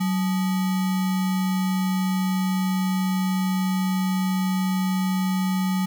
sine tone with sample-and-hold, 186.9 Hz, F#3, 18 cents sharp, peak -20 dBFS, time 0-5.86 s, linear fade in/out 10 ms, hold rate 1050 Hz, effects none

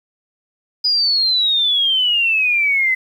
sine exponential sweep, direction down, 4978 to 2025 Hz, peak -13 dBFS, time 0.84-2.95 s, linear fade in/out 10 ms, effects 8-bit

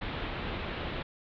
pink low-pass noise, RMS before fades -36 dBFS, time 0.01-1.03 s, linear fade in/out 10 ms, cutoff 3800 Hz, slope 48 dB/octave, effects none

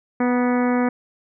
harmonic tone with a mistuned harmonic, 246.9 Hz, B3, in tune, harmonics 1 / 2 / 3 / 4 / 5 / 6 / 7 / 8 / 9, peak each -18 / -24 / -28 / -30 / -32 / -34 / -35 / -36 / -37 dBFS, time 0.2-0.89 s, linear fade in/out 5 ms, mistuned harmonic 4, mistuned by -28 cents, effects none

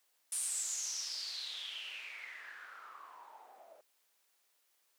blue noise with low-pass filter sweep, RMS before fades -43 dBFS, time 0.32-3.81 s, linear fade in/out 2 ms, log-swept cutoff 9600 to 610 Hz, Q 7.5, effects white hiss -75 dBFS RMS until 4.98 s + high-pass 400 Hz 12 dB/octave

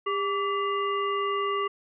harmonic tone with a mistuned harmonic, 401.7 Hz, G4, 42 cents sharp, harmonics 1 / 3 / 5 / 7, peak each -29 / -27 / -37 / -38 dBFS, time 0.06-1.68 s, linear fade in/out 10 ms, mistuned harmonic 3, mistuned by -73 cents, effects none

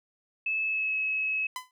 sine tone with pitch glide, 2607 to 2574 Hz, E7 to E7, -20 to -42 cents, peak -26 dBFS, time 0.46-1.47 s, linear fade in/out 5 ms, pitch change -22 cents, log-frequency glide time 0.63-0.96 s
sawtooth tone with exponential decay, 1011 Hz, B5, 40 cents sharp, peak -26 dBFS, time 1.56-1.71 s, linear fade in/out 1 ms, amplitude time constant 31 ms
effects none

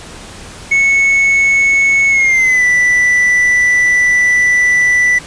triangle tone with pitch glide, 2205 to 1975.8 Hz, C#7 to B6, -10 to 0 cents, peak -6 dBFS, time 0.71-5.19 s, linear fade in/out 10 ms, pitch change -190 cents, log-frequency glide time 2.09-2.65 s, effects pink hiss -32 dBFS RMS until 5.26 s + resampled to 22050 Hz

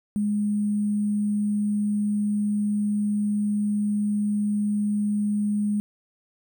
sine tone with sample-and-hold, 207.7 Hz, G#3, in tune, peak -21 dBFS, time 0.16-5.8 s, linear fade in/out 0 ms, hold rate 8820 Hz, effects none

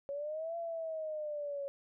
sine linear two-way sweep, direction up then down, 554.4 to 680 to 554.4 Hz, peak -36 dBFS, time 0.09-1.68 s, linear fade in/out 0 ms, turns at 0.57 s, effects none

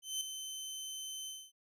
20% pulse tone with ADSR envelope, 3075 Hz, G7, 34 cents flat, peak -28 dBFS, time 0.02-1.52 s, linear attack 190 ms, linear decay 3 ms, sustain -8 dB, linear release 250 ms, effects none

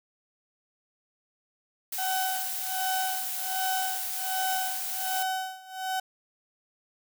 blue noise, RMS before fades -33 dBFS, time 1.92-5.23 s, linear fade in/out 5 ms
35% pulse tone with tremolo, 755 Hz, F#5, 35 cents sharp, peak -25 dBFS, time 1.98-6 s, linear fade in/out 5 ms, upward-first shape sine, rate 1.3 Hz, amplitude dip 90%
effects none

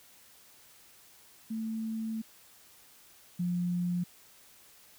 sine tone pair in turn, 222.1 / 176.6 Hz, A3 / F3, +16 / +20 cents, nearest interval major third, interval 396 cents, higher first, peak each -32 / -28 dBFS, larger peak second, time 1.5-2.22 / 3.39-4.04 s, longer first, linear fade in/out 10 ms, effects white hiss -58 dBFS RMS until 4.98 s

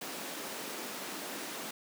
pink high-pass noise, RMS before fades -41 dBFS, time 0.01-1.71 s, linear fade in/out 5 ms, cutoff 220 Hz, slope 24 dB/octave, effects none

